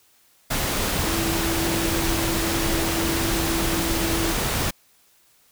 sine tone in noise, 331.3 Hz, E4, 9 cents sharp, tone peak -26 dBFS, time 1.06-4.33 s, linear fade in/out 10 ms, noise pink, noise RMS -24 dBFS, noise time 0.5-4.71 s, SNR -5 dB, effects white hiss -59 dBFS RMS until 5.51 s

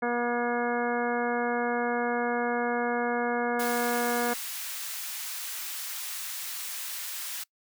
harmonic tone, 240 Hz, B3, 49 cents flat, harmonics 1 / 2 / 3 / 4 / 5 / 6 / 7 / 9, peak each -32 / -30 / -32 / -36 / -38 / -36 / -35 / -41 dBFS, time 0.02-4.34 s, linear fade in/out 10 ms
white high-pass noise, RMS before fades -36 dBFS, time 3.59-7.44 s, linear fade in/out 10 ms, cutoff 1200 Hz, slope 12 dB/octave
effects noise-tail reverb RT60 0.1 s tail -24 dB re dry

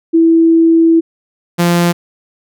sine / sawtooth tone pair in turn, 329 / 172.98 Hz, E4 / F3, -3 / -16 cents, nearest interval major seventh, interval 1113 cents, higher first, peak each -5 dBFS, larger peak neither, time 0.13-1.01 / 1.58-1.93 s, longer first, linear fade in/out 20 ms, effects none

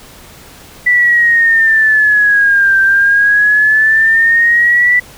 sine exponential two-way sweep, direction down then up, 1975.5 to 1568 to 1975.5 Hz, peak -6 dBFS, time 0.86-5 s, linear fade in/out 10 ms, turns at 2.8 s, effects pink hiss -37 dBFS RMS until 5.17 s

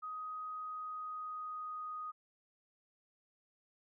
sine tone with pitch glide, 1254 to 1243.9 Hz, D#6 to D#6, +13 to -1 cents, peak -40 dBFS, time 0.02-2.12 s, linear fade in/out 20 ms, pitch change -14 cents, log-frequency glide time 0.48-1.93 s, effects none

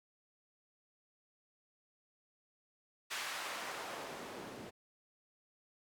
white noise with band-pass filter sweep, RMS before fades -44 dBFS, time 3.1-4.71 s, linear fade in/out 20 ms, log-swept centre 1900 to 230 Hz, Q 0.79, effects none

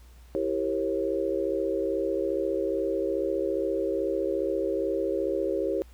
sine chord, E diminished seventh, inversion none, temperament equal with one note detuned, 329.6 / 392 / 466.2 / 541.4 Hz, E4 / G4 / Bb4 / Db5, 0 / 0 / 0 / -41 cents, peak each -31 / -29 / -33 / -30 dBFS, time 0.35-5.82 s, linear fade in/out 0 ms, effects added 60 Hz sine -48 dBFS peak until 5.93 s + pink hiss -60 dBFS RMS until 5.93 s

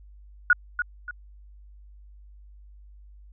sine tone with echo, 1454 Hz, F#6, 31 cents flat, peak -13 dBFS, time 0.5-0.53 s, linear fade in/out 2 ms, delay 290 ms, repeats 2, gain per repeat -9 dB, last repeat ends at 1.11 s, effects added 50 Hz sine -46 dBFS peak until 3.32 s

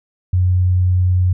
sine tone, 91 Hz, F#2, 28 cents flat, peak -11 dBFS, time 0.33-1.33 s, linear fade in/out 5 ms, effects none

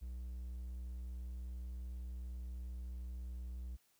triangle tone, 61.4 Hz, B1, 9 cents flat, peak -40 dBFS, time 0.01-3.77 s, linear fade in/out 20 ms, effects white hiss -74 dBFS RMS until 3.99 s

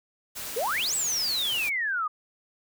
white noise, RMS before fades -36 dBFS, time 0.35-1.7 s, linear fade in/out 20 ms
sine exponential two-way sweep, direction up then down, 418.5 to 8040 to 1193 Hz, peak -25 dBFS, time 0.56-2.08 s, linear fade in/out 10 ms, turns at 0.95 s
effects none

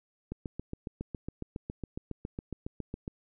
click train, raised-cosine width 3 ms, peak -23 dBFS, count 21, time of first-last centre 0.32-3.079 s, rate 7.25 Hz, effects none

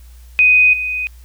sine tone with level steps, 2498 Hz, D#7, 6 cents sharp, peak -7 / -18 dBFS, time 0.39-1.07 s, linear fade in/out 0 ms, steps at 0.73 s, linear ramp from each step 5 ms, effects added 60 Hz sine -37 dBFS peak until 1.24 s + white hiss -52 dBFS RMS until 1.24 s

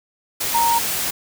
sine tone in noise, 932.3 Hz, A#5, in tune, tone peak -15 dBFS, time 0.54-0.79 s, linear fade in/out 10 ms, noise white, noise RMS -23 dBFS, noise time 0.4-1.11 s, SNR +5 dB, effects none

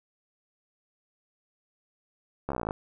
slowing click train, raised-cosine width 1 ms, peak -17 dBFS, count 14, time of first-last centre 2.49-2.709 s, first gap 14 ms, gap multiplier 1.03, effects none

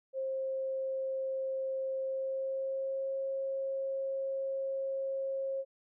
sine tone with pitch glide, 531 to 539.3 Hz, C5 to C#5, +25 to -48 cents, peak -32 dBFS, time 0.13-5.65 s, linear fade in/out 50 ms, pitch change +27 cents, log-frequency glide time 2.03-3.18 s, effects none

